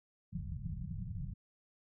white low-pass noise, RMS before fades -41 dBFS, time 0.32-1.34 s, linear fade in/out 10 ms, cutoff 190 Hz, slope 96 dB/octave, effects none

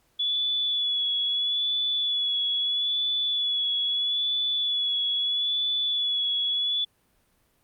sine tone with vibrato, 3417 Hz, G#7, 49 cents sharp, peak -23 dBFS, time 0.19-6.85 s, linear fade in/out 10 ms, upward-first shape sine, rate 0.77 Hz, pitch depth 29 cents each way, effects pink hiss -67 dBFS RMS until 7.63 s + Opus 48 kbps

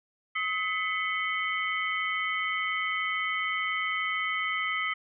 sine tone cluster, 1274 / 2012 / 2199 / 3078 Hz, D#6 / B6 / C#7 / G7, +41 / +32 / -14 / -32 cents, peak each -32 / -31 / -33 / -38 dBFS, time 0.35-4.94 s, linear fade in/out 10 ms, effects none

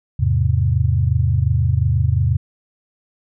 sine chord, E augmented, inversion none, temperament equal with one note detuned, 82.41 / 105.03 / 130.81 Hz, E2 / G#2 / B#2, 0 / +20 / 0 cents, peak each -18 dBFS, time 0.19-2.37 s, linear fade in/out 10 ms, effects none

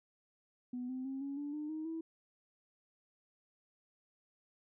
sine tone with pitch steps, 248 / 257.8 / 268 / 278.5 / 289.5 / 300.9 / 312.8 / 325.2 Hz, B3 / C4 / C4 / C#4 / D4 / D4 / D#4 / E4, +7 / -26 / +42 / +8 / -25 / +42 / +9 / -23 cents, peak -37 dBFS, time 0.73-2.01 s, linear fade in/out 5 ms, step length 160 ms, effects tanh soft clip ceiling -33 dBFS

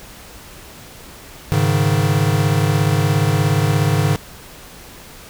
square chord, Ab suspended fourth, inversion none, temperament equal, 103.83 / 138.59 / 155.56 Hz, Ab2 / Db3 / Eb3, 0 / 0 / 0 cents, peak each -19 dBFS, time 1.52-4.16 s, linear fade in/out 0 ms, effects pink hiss -39 dBFS RMS until 5.29 s

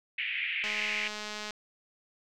pink band-pass noise, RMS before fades -33 dBFS, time 0.18-1.08 s, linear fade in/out 5 ms, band 2000 to 2800 Hz, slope 48 dB/octave
click train, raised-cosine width 0.2 ms, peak -21 dBFS, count 184, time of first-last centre 0.64-1.507 s, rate 211 Hz
effects none

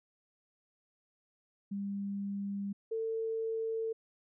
sine tone pair in turn, 199.7 / 448.3 Hz, G3 / A4, +32 / +32 cents, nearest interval octave + major second, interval 1400 cents, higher second, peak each -34 / -32 dBFS, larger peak second, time 1.71-2.73 / 2.91-3.93 s, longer neither, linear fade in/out 10 ms, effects none

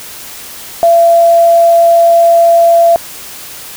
sine tone, 677 Hz, E5, 46 cents sharp, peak -3 dBFS, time 0.83-2.96 s, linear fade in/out 0 ms, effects white hiss -28 dBFS RMS until 3.76 s

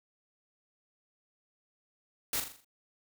white noise with echo, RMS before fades -32 dBFS, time 2.33-2.4 s, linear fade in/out 2 ms, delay 41 ms, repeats 6, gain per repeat -6 dB, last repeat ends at 2.646 s, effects none

